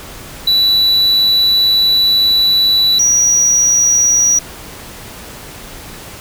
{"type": "tone pair in turn", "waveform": "triangle", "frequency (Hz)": [3951, 5789], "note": ["B7", "F#8"], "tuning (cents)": [0, -39], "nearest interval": "perfect fifth", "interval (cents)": 661, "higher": "second", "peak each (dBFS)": -7, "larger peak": "neither", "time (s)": [[0.47, 2.99], [2.99, 4.39]], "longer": "first", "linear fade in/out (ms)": 5, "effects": ["pink hiss -32 dBFS RMS until 6.2 s"]}